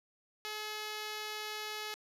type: tone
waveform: 5% pulse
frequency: 426.2 Hz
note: G#4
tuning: 45 cents sharp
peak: -27 dBFS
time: 0.45-1.94 s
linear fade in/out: 0 ms
effects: low-pass 12000 Hz 12 dB/octave